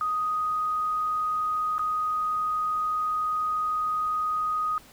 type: tone with dropouts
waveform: sine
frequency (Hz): 1247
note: D#6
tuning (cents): +3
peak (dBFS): -24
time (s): 0.01-4.78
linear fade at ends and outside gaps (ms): 1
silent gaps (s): 1.782-1.793
effects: pink hiss -52 dBFS RMS until 4.92 s